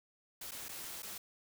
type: noise with dropouts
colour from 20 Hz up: white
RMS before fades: -45 dBFS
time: 0.41-1.18 s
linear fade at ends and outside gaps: 5 ms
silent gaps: 0.511-0.517 / 0.685-0.69 / 1.023-1.029 s
effects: none